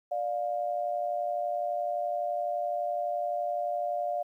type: tone pair together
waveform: sine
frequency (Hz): 591.2 / 703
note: D5 / F5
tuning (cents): +11 / +11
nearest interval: minor third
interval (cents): 300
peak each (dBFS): -32 / -30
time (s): 0.11-4.23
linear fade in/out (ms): 10
effects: 11-bit